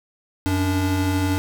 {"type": "tone pair together", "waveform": "square", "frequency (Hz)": [92.5, 290.3], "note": ["F#2", "D4"], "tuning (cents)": [0, -20], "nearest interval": "octave + minor sixth", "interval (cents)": 1980, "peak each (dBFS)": [-22, -23], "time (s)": [0.46, 1.38], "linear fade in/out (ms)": 0, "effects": []}